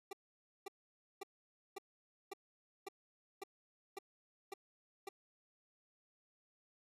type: tone bursts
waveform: 25% pulse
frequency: 392 Hz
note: G4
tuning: in tune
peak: -39 dBFS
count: 10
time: 0.11-5.09 s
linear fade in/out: 5 ms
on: 21 ms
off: 530 ms
effects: resampled to 32000 Hz